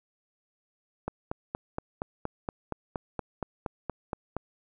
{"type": "click train", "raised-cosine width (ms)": 1, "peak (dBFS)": -17, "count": 15, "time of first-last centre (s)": [1.08, 4.366], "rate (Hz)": 4.26, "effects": []}